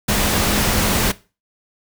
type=tone in noise; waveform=sine; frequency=207.7 Hz; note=G#3; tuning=in tune; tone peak=-25 dBFS; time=0.08-1.12 s; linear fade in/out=10 ms; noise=pink; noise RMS=-18 dBFS; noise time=0.08-1.12 s; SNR=-10 dB; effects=noise-tail reverb RT60 0.3 s tail -18 dB re dry